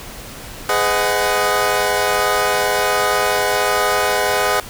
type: chord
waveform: 20% pulse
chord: G# minor seventh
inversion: none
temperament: equal with one note detuned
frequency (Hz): 415.3 / 506.6 / 622.3 / 740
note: G#4 / B4 / D#5 / F#5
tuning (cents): 0 / +44 / 0 / 0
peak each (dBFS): -16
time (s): 0.69-4.6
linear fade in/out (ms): 2
effects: pink hiss -34 dBFS RMS until 4.69 s